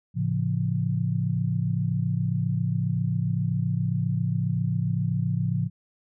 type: chord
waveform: sine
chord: A augmented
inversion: none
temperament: just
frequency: 110 / 137.5 / 171.88 Hz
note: A2 / C#3 / E#3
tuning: 0 / -14 / -27 cents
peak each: -27 / -27 / -27 dBFS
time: 0.14-5.7 s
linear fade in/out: 50 ms
effects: none